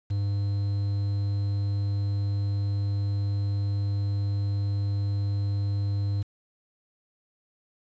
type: tone with quantisation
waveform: triangle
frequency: 100.5 Hz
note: G2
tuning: 44 cents sharp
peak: -22 dBFS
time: 0.1-6.23 s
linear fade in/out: 10 ms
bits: 8
effects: resampled to 16000 Hz